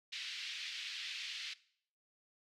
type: band-pass noise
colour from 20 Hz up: white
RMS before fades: -44 dBFS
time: 0.12-1.54 s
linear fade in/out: 10 ms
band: 2100 to 4200 Hz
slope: 24 dB/octave
effects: noise-tail reverb RT60 0.6 s tail -19 dB re dry